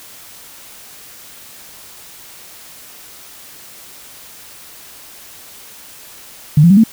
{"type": "tone with pitch steps", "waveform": "sine", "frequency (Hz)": [150, 171.31, 195.65, 223.5], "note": ["D3", "F3", "G3", "A3"], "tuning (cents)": [37, -33, -3, 27], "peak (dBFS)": -4, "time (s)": [6.57, 6.838], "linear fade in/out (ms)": 5, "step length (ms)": 67, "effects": ["white hiss -38 dBFS RMS until 6.92 s"]}